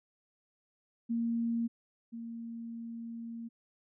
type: tone pair in turn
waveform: sine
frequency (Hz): 232.1 / 231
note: A#3 / A#3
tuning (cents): -7 / -16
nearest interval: unison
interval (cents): 9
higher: first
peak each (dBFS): -29 / -39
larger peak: first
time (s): 1.09-1.68 / 2.12-3.49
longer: second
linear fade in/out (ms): 20
effects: none